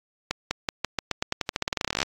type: accelerating click train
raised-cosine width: 0.2 ms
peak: -7 dBFS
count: 26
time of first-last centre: 0.31-2.029 s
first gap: 200 ms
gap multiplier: 0.89
effects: AAC 48 kbps